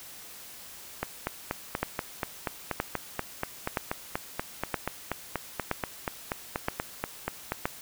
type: two click trains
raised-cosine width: 0.5 ms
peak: -13 / -11 dBFS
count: 28 / 7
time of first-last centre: 1.03-7.52 / 1.83-7.655 s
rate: 4.16 / 1.03 Hz
effects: white hiss -46 dBFS RMS until 7.81 s